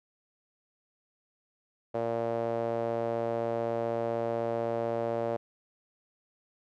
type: tone with band-pass filter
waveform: sawtooth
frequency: 115.9 Hz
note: A#2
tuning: 10 cents flat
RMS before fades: -31 dBFS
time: 1.94-5.37 s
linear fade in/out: 10 ms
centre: 570 Hz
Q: 3.3
effects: none